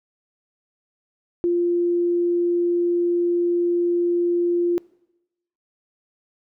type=tone; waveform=sine; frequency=347.7 Hz; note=F4; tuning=8 cents flat; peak=-17 dBFS; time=1.44-4.78 s; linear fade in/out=0 ms; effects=noise-tail reverb RT60 0.9 s tail -23 dB re dry